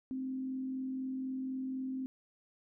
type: tone with frequency modulation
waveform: sine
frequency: 261.6 Hz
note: C4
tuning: in tune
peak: -35 dBFS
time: 0.11-2.06 s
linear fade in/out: 0 ms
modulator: 44 Hz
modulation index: 0.23
effects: none